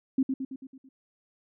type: tone with echo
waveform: sine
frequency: 265 Hz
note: C4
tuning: 22 cents sharp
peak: -20 dBFS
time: 0.18-0.23 s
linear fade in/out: 5 ms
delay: 110 ms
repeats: 6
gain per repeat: -5 dB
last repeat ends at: 0.89 s
effects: none